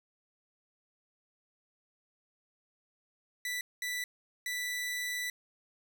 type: tone bursts at uneven times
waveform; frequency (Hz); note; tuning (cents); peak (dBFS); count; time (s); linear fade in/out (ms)
sawtooth; 1975.5; B6; 0; -30; 3; 3.45-3.61 / 3.82-4.04 / 4.46-5.3; 2
effects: none